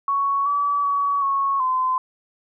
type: tone with pitch steps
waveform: sine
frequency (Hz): 1113 / 1147 / 1132 / 1102 / 1028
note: C#6 / D6 / C#6 / C#6 / C6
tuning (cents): +7 / -41 / +36 / -11 / -31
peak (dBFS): -18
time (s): 0.08-1.98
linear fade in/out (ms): 2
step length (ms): 380
effects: none